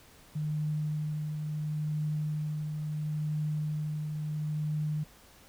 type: tone with tremolo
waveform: sine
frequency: 152.1 Hz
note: D#3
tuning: 39 cents flat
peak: -28 dBFS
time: 0.35-5.04 s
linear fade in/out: 10 ms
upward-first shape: triangle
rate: 0.73 Hz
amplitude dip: 40%
effects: pink hiss -57 dBFS RMS until 5.48 s